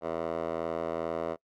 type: tone with band-pass filter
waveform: 10% pulse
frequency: 82.41 Hz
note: E2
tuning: in tune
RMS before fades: -33 dBFS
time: 0.01-1.37 s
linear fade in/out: 50 ms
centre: 690 Hz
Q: 3
effects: noise-tail reverb RT60 0.1 s tail -25 dB re dry + Opus 48 kbps